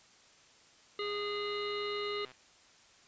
harmonic tone, 411.6 Hz, G#4, 16 cents flat, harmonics 1 / 3 / 5 / 7 / 9 / 10, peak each -36 / -41 / -43 / -44 / -46 / -46 dBFS, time 0.99-2.25 s, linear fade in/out 2 ms
click train, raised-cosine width 0.3 ms, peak -37 dBFS, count 167, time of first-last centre 1.02-2.317 s, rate 128 Hz
effects white hiss -61 dBFS RMS until 3.07 s + resampled to 16000 Hz

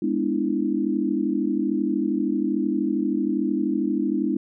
sine chord, E dominant seventh, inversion first, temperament just, 206 / 247.2 / 296.7 / 329.6 Hz, G#3 / B3 / D4 / E4, -14 / +2 / +18 / 0 cents, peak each -27 / -27 / -25 / -26 dBFS, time 0.02-4.37 s, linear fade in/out 5 ms, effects none

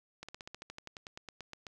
slowing click train, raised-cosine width 0.2 ms, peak -27 dBFS, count 17, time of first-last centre 0.23-1.668 s, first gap 56 ms, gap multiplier 1.06, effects none

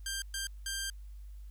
10% pulse tone bursts at uneven times, 1584 Hz, G6, 18 cents sharp, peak -26 dBFS, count 3, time 0.06-0.22 / 0.34-0.47 / 0.66-0.9 s, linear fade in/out 2 ms, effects added 50 Hz sine -44 dBFS peak until 1.5 s + white hiss -71 dBFS RMS until 1.5 s

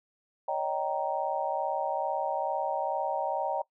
sine chord, Eb dominant seventh, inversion third, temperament just, 560 / 622.3 / 777.8 / 933.4 Hz, Db5 / Eb5 / G5 / Bb5, +18 / 0 / -14 / +2 cents, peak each -34 / -34 / -32 / -33 dBFS, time 0.48-3.62 s, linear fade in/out 5 ms, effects noise-tail reverb RT60 0.1 s tail -20 dB re dry

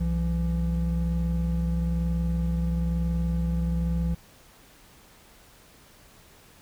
triangle tone pair together, 63.25 / 168.7 Hz, B1 / E3, +42 / +40 cents, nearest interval octave + perfect fourth, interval 1698 cents, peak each -24 / -24 dBFS, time 0-4.15 s, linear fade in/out 10 ms, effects pink hiss -54 dBFS RMS until 6.61 s

